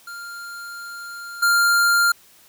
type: tone with level steps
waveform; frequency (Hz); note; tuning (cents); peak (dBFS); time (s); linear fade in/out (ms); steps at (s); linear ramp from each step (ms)
square; 1396.9; F6; 0; -33 / -15; 0.07-2.12; 5; 1.42; 10
effects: white hiss -52 dBFS RMS until 2.48 s